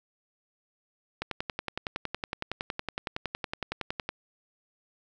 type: click train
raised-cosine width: 0.3 ms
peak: -15 dBFS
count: 32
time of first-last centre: 1.22-4.09 s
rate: 10.8 Hz
effects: none